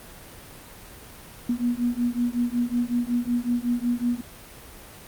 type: beating tone pair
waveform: sine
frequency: 238.6 / 244 Hz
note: A#3 / B3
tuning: +41 / -21 cents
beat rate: 5.4 Hz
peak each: -25 dBFS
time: 1.49-4.21 s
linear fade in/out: 5 ms
effects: pink hiss -44 dBFS RMS until 5.07 s + Opus 32 kbps